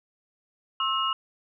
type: tone cluster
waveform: sine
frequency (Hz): 1073 / 1310 / 2864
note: C6 / E6 / F7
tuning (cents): +43 / -11 / +43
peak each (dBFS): -28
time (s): 0.8-1.13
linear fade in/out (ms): 2
effects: none